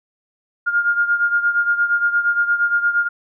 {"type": "beating tone pair", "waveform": "sine", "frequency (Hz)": [1411, 1419.6], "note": ["F6", "F6"], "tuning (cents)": [17, 28], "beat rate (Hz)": 8.6, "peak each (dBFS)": [-16, -21], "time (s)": [0.66, 3.09], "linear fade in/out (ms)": 20, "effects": []}